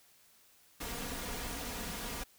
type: noise with comb filter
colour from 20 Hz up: pink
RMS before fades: -40 dBFS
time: 0.8-2.24 s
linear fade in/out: 10 ms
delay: 4.2 ms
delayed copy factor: +0.55
effects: white hiss -64 dBFS RMS until 2.38 s